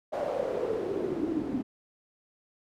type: noise with band-pass filter sweep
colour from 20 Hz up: pink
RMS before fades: -31 dBFS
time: 0.12-1.63 s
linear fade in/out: 20 ms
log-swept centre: 620 to 260 Hz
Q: 6.5
effects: none